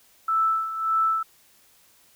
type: tone with tremolo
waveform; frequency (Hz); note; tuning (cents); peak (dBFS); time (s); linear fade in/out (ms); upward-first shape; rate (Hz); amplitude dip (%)
sine; 1318.5; E6; 0; -18; 0.28-1.23; 5; sine; 1.7; 70
effects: white hiss -58 dBFS RMS until 2.15 s